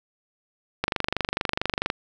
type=click train; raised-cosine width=0.3 ms; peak=-7 dBFS; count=27; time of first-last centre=0.84-1.901 s; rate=24.5 Hz; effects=none